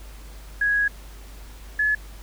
sine tone pair in turn, 1661.2 / 1708.9 Hz, G#6 / G#6, 0 / +49 cents, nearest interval unison, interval 49 cents, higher second, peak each -18 dBFS, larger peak neither, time 0.61-0.88 / 1.79-1.95 s, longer first, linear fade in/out 5 ms, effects added 50 Hz sine -39 dBFS peak until 2.22 s + pink hiss -48 dBFS RMS until 2.22 s

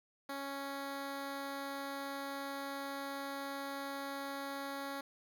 10% pulse tone with notch filter, 277.2 Hz, C#4, in tune, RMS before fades -42 dBFS, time 0.29-5.01 s, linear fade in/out 5 ms, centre 7600 Hz, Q 2, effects none

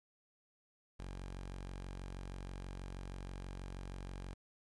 sawtooth tone, 46.25 Hz, F#1, in tune, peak -40 dBFS, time 0.99-4.34 s, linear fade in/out 10 ms, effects resampled to 22050 Hz + 11-bit

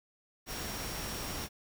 sine tone in noise, 5588 Hz, F8, in tune, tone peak -46 dBFS, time 0.46-1.49 s, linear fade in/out 50 ms, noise pink, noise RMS -39 dBFS, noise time 0.46-1.49 s, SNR -10 dB, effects none

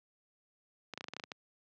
clicks, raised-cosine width 0.2 ms, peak -23 dBFS, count 10, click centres 0.937 / 0.976 / 1.009 / 1.042 / 1.084 / 1.136 / 1.166 / 1.198 / 1.238 / 1.318 s, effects high-pass 150 Hz 12 dB/octave + low-pass 5000 Hz 12 dB/octave

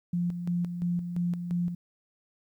sine tone with tremolo, 174.61 Hz, F3, in tune, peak -25 dBFS, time 0.13-1.75 s, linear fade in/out 5 ms, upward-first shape square, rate 2.9 Hz, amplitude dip 55%, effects 11-bit

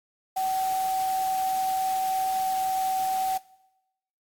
sine tone in noise, 760 Hz, F#5, 46 cents sharp, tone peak -24 dBFS, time 0.36-3.38 s, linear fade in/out 10 ms, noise white, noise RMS -39 dBFS, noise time 0.36-3.38 s, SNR +12 dB, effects noise-tail reverb RT60 0.9 s tail -21 dB re dry + AAC 64 kbps

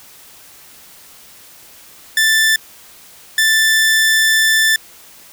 sawtooth tone bursts at uneven times, 1765 Hz, A6, 5 cents sharp, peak -7 dBFS, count 2, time 2.17-2.56 / 3.38-4.76 s, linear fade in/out 2 ms, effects white hiss -42 dBFS RMS until 5.32 s

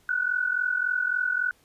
sine tone pair together, 1459 / 1502.6 Hz, F#6 / F#6, -25 / +26 cents, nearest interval minor second, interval 51 cents, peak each -26 dBFS, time 0.09-1.51 s, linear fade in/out 2 ms, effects pink hiss -62 dBFS RMS until 1.64 s + resampled to 32000 Hz

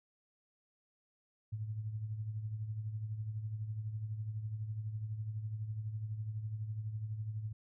sine tone with tremolo, 108.2 Hz, A2, 29 cents flat, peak -34 dBFS, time 1.52-7.53 s, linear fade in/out 10 ms, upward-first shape triangle, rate 12 Hz, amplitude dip 65%, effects none

